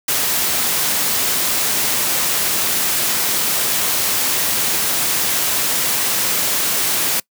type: noise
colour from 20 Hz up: white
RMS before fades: -18 dBFS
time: 0.08-7.2 s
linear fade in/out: 5 ms
effects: noise-tail reverb RT60 0.1 s tail -24 dB re dry + high-pass 100 Hz 12 dB/octave